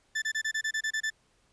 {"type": "tone bursts", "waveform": "40% pulse", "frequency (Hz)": 1760, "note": "A6", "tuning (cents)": 0, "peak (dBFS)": -27, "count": 10, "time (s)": [0.15, 1.103], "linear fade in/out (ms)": 10, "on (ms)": 71, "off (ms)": 27, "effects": ["pink hiss -68 dBFS RMS until 1.52 s", "resampled to 22050 Hz"]}